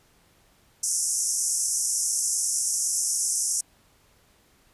pink band-pass noise, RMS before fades -26 dBFS, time 0.83-3.61 s, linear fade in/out 5 ms, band 5500 to 11000 Hz, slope 96 dB/octave, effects pink hiss -61 dBFS RMS until 4.73 s + resampled to 32000 Hz

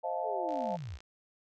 sine chord, F dominant seventh, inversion second, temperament just, 523.8 / 628.6 / 698.5 / 873.1 Hz, C5 / Eb5 / F5 / A5, +2 / +18 / 0 / -14 cents, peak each -38 / -37 / -36 / -37 dBFS, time 0.03-0.77 s, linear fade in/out 20 ms
sine linear sweep, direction down, 463.8 to 51.91 Hz, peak -38 dBFS, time 0.22-0.99 s, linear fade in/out 50 ms
click train, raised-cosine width 0.2 ms, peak -35 dBFS, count 32, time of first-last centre 0.49-1.005 s, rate 60.2 Hz
effects none

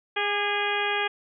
harmonic tone with a mistuned harmonic, 410.6 Hz, G#4, 20 cents flat, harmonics 1 / 2 / 3 / 4 / 5 / 6 / 7 / 8, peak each -31 / -30 / -34 / -30 / -33 / -31 / -36 / -34 dBFS, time 0.16-1.08 s, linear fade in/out 10 ms, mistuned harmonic 3, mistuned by -36 cents, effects none

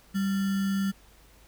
sine tone with sample-and-hold, 195.5 Hz, G3, 4 cents flat, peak -24 dBFS, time 0.14-0.92 s, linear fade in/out 20 ms, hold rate 1575 Hz, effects added 50 Hz sine -57 dBFS peak until 1.47 s + pink hiss -58 dBFS RMS until 1.47 s

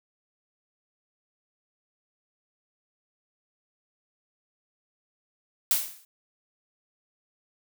blue noise with exponential decay, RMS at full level -20 dBFS, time 5.71-6.05 s, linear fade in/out 1 ms, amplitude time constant 73 ms, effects none

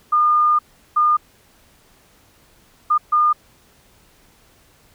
sine tone bursts at uneven times, 1214 Hz, D#6, 43 cents flat, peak -12 dBFS, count 4, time 0.12-0.59 / 0.96-1.17 / 2.9-2.98 / 3.12-3.33 s, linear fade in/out 10 ms, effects pink hiss -54 dBFS RMS until 4.94 s

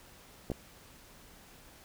clicks, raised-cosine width 2 ms, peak -21 dBFS, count 2, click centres 0.501 / 0.517 s, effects pink hiss -56 dBFS RMS until 1.84 s

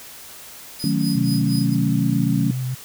sawtooth tone with tremolo, 4986 Hz, D#8, 3 cents sharp, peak -25 dBFS, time 0.79-1.75 s, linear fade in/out 10 ms, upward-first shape sine, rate 4.2 Hz, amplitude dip 95%
sine chord, D# half-diminished seventh, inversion none, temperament equal, 155.56 / 185 / 220 / 277.2 Hz, D#3 / F#3 / A3 / C#4, 0 / 0 / 0 / 0 cents, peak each -23 dBFS, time 0.84-2.51 s, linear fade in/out 2 ms
sine tone with vibrato, 128.2 Hz, C3, 35 cents flat, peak -22 dBFS, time 1.15-2.75 s, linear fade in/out 10 ms, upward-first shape sine, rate 7.1 Hz, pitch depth 20 cents each way
effects white hiss -40 dBFS RMS until 2.84 s

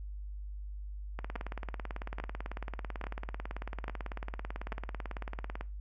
two click trains, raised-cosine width 0.5 ms, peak -24 / -22 dBFS, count 81 / 5, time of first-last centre 1.19-5.61 / 1.36-4.721 s, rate 18.1 / 1.19 Hz, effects noise-tail reverb RT60 0.3 s tail -20 dB re dry + added 50 Hz sine -39 dBFS peak until 5.8 s

